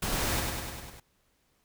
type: noise with echo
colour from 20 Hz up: pink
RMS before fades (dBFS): -31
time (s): 0.02-0.4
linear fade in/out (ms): 5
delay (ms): 100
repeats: 6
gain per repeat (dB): -3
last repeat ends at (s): 1
effects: pink hiss -71 dBFS RMS until 1.64 s